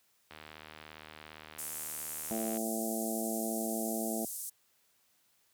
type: click train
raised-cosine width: 0.3 ms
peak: -31 dBFS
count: 176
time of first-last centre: 0.31-2.571 s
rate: 77.4 Hz
type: band-pass noise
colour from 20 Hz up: pink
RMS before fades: -41 dBFS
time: 1.58-4.5 s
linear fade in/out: 10 ms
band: 7900 to 14000 Hz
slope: 24 dB/octave
type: harmonic tone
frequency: 111.6 Hz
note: A2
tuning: 25 cents sharp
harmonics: 2 / 3 / 4 / 5 / 6 / 7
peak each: -36 / -40 / -44 / -45 / -40 / -46 dBFS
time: 2.31-4.25 s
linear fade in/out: 0 ms
effects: white hiss -71 dBFS RMS until 5.53 s + high-pass 60 Hz 12 dB/octave